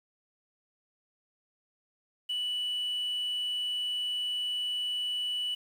sine tone, 2960 Hz, F#7, in tune, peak -28 dBFS, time 2.29-5.55 s, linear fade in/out 10 ms, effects tanh soft clip ceiling -26 dBFS + 9-bit

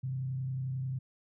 sine tone with frequency modulation, 130.81 Hz, C3, in tune, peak -32 dBFS, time 0.03-0.99 s, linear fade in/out 10 ms, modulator 31.2 Hz, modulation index 0.34, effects none

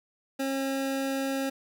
25% pulse tone, 270.4 Hz, C#4, 43 cents flat, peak -24 dBFS, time 0.39-1.5 s, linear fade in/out 10 ms, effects none

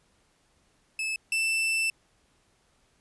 40% pulse tone pair in turn, 2611 / 2660 Hz, E7 / E7, -17 / +15 cents, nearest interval unison, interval 32 cents, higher second, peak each -27 / -23 dBFS, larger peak second, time 0.99-1.16 / 1.32-1.9 s, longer second, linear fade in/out 2 ms, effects pink hiss -67 dBFS RMS until 3 s + resampled to 24000 Hz

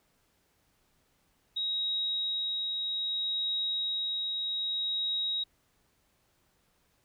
sine tone with tremolo, 3803 Hz, A#7, 34 cents sharp, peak -28 dBFS, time 1.56-5.44 s, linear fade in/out 10 ms, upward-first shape triangle, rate 0.63 Hz, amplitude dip 25%, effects pink hiss -71 dBFS RMS until 7.04 s

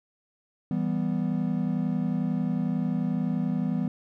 triangle chord, E minor, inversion none, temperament equal, 164.81 / 196 / 246.9 Hz, E3 / G3 / B3, 0 / 0 / 0 cents, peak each -27 dBFS, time 0.71-3.88 s, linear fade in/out 2 ms, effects none

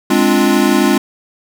square chord, D half-diminished seventh, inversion second, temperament equal, 207.7 / 261.6 / 293.7 / 349.2 Hz, Ab3 / C4 / D4 / F4, 0 / 0 / 0 / 0 cents, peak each -16 dBFS, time 0.1-0.98 s, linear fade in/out 5 ms, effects none

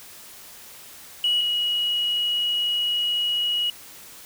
sine tone pair in turn, 2925 / 2906 Hz, F#7 / F#7, -21 / -32 cents, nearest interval unison, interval 11 cents, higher first, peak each -17 / -20 dBFS, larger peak first, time 1.24-1.41 / 1.41-3.7 s, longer second, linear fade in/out 2 ms, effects tanh soft clip ceiling -15 dBFS + white hiss -44 dBFS RMS until 4.25 s

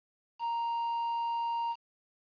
triangle tone with quantisation, 932 Hz, A#5, 1 cent flat, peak -28 dBFS, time 0.39-1.76 s, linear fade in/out 50 ms, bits 8, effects resampled to 11025 Hz

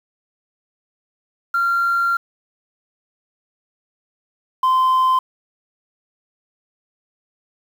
sine tone pair in turn, 1381 / 1034.6 Hz, F6 / C6, -20 / -20 cents, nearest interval perfect fourth, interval 500 cents, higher first, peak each -14 / -10 dBFS, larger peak second, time 1.54-2.17 / 4.63-5.19 s, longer first, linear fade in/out 5 ms, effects tanh soft clip ceiling -12 dBFS + 7-bit

